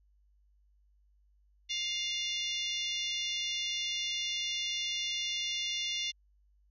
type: harmonic tone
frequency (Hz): 703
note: F5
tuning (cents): +11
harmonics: 3 / 4 / 5 / 6 / 7 / 8 / 9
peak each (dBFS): -41 / -37 / -36 / -43 / -49 / -42 / -48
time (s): 1.69-6.12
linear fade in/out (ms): 20
effects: added 50 Hz sine -64 dBFS peak until 6.7 s